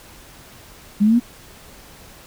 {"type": "exponential sweep", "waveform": "sine", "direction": "up", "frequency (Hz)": [200, 247], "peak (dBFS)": -11, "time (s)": [1, 1.2], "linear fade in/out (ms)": 20, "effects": ["pink hiss -44 dBFS RMS until 2.26 s"]}